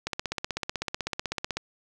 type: click train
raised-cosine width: 0.2 ms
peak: -12 dBFS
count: 25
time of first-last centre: 0.07-1.57 s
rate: 16 Hz
effects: none